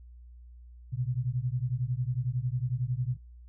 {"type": "beating tone pair", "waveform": "sine", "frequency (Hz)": [120.1, 131.1], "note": ["B2", "C3"], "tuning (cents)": [-48, 4], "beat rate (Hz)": 11, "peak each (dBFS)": -31, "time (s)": [0.92, 3.17], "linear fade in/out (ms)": 20, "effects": ["noise-tail reverb RT60 0.2 s tail -20 dB re dry", "added 60 Hz sine -47 dBFS peak until 3.48 s"]}